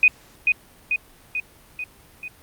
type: tone with echo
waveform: sine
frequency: 2492 Hz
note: D#7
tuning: 2 cents sharp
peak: -10 dBFS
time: 0.03-0.08 s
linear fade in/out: 2 ms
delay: 440 ms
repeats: 5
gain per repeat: -4 dB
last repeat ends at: 2.28 s
effects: pink hiss -51 dBFS RMS until 2.42 s + Opus 48 kbps